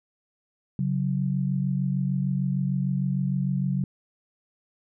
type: tone pair together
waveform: sine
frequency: 138.6 / 185.2 Hz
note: C#3 / F#3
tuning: 0 / +2 cents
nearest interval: perfect fourth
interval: 502 cents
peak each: -25 / -26 dBFS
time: 0.79-3.84 s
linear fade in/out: 2 ms
effects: none